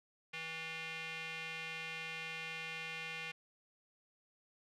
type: tone with band-pass filter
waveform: square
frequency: 161.9 Hz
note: E3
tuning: 31 cents flat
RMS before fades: -44 dBFS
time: 0.33-3.32 s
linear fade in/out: 10 ms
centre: 2500 Hz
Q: 3.2
effects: none